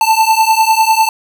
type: beating tone pair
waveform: square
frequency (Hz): 880 / 890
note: A5 / A5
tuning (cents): 0 / +20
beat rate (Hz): 10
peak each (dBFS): -12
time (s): 0.01-1.09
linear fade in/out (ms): 2
effects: none